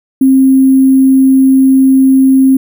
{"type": "tone with sample-and-hold", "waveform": "sine", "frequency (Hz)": 265.7, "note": "C4", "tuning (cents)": 27, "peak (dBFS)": -3, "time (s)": [0.21, 2.57], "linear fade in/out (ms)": 5, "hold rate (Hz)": 11025, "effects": []}